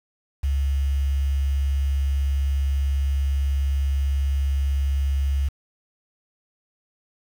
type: tone with quantisation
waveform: sine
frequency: 69.2 Hz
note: C#2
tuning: 2 cents flat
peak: -19 dBFS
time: 0.43-5.49 s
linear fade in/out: 10 ms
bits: 7
effects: none